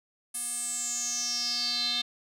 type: tone with band-pass filter sweep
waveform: square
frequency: 241 Hz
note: B3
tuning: 42 cents flat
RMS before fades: -31 dBFS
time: 0.34-2.02 s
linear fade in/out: 10 ms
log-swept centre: 10000 to 3700 Hz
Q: 8.7
effects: none